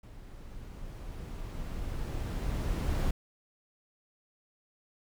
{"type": "noise with level ramp", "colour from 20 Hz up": "brown", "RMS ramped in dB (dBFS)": [-48, -28], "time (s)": [0.03, 3.11], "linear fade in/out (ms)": 5, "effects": []}